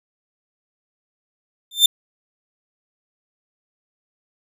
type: tone with exponential growth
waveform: 40% pulse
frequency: 3575 Hz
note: A7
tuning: 27 cents sharp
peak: -4 dBFS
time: 1.71-1.86 s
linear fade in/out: 5 ms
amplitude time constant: 31 ms
effects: none